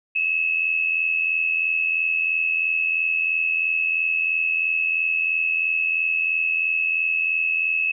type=tone pair together; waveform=sine; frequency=2578 / 2661 Hz; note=E7 / E7; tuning=-39 / +16 cents; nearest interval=minor second; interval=55 cents; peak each=-20 / -26 dBFS; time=0.15-7.92 s; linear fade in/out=10 ms; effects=none